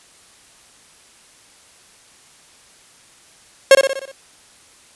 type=tone with echo; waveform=45% pulse; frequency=541 Hz; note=C#5; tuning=42 cents flat; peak=-4 dBFS; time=3.71-3.75 s; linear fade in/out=2 ms; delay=61 ms; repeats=6; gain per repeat=-5 dB; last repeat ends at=4.116 s; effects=white hiss -49 dBFS RMS until 4.95 s + resampled to 24000 Hz